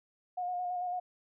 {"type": "tone with vibrato", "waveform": "sine", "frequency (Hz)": 719, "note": "F#5", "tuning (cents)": -50, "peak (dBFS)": -32, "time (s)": [0.37, 1], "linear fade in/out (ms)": 10, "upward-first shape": "square", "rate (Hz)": 9, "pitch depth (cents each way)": 20, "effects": []}